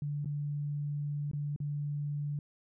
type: tone with dropouts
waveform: sine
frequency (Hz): 145.8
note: D3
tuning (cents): -12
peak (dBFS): -32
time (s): 0.02-2.39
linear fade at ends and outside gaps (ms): 2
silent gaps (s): 0.246-0.257 / 1.314-1.333 / 1.562-1.602
effects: none